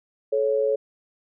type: tone pair together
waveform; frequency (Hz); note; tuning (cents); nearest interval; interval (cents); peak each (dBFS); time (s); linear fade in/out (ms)
sine; 432.8 / 554.4; A4 / C#5; -29 / 0; major third; 429; -22; 0.32-0.76; 10
effects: none